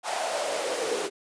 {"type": "noise with high-pass filter sweep", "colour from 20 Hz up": "pink", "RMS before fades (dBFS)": -29, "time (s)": [0.03, 1.1], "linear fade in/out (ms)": 50, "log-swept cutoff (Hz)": [760, 400], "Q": 5.4, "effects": ["resampled to 22050 Hz"]}